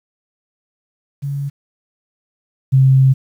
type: tone pair in turn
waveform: sine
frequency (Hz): 140.8 / 132.97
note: C#3 / C3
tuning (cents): +27 / +28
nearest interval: minor second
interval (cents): 99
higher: first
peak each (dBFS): -19 / -7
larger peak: second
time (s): 1.22-1.5 / 2.72-3.14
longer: second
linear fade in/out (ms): 20
effects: 8-bit